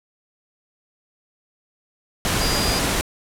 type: tone in noise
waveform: sine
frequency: 4857 Hz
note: D#8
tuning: 43 cents flat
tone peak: -25 dBFS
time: 2.41-2.79 s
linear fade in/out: 0 ms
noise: pink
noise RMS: -21 dBFS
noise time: 2.25-3.01 s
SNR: -7 dB
effects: low-pass 12000 Hz 12 dB/octave